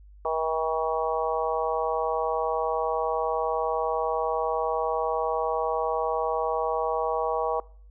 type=harmonic tone; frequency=160 Hz; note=D#3; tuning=49 cents sharp; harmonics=3 / 4 / 5 / 6 / 7; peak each=-29 / -30 / -31 / -32 / -32 dBFS; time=0.25-7.6 s; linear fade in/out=2 ms; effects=noise-tail reverb RT60 0.5 s tail -22 dB re dry + added 50 Hz sine -47 dBFS peak until 7.9 s